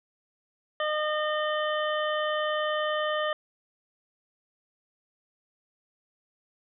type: harmonic tone with a mistuned harmonic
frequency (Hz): 610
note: D#5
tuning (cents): -34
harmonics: 1 / 2 / 3 / 5 / 6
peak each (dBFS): -28 / -31 / -33 / -36 / -44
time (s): 0.8-3.33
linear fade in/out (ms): 2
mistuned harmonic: 6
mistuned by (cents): -63
effects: none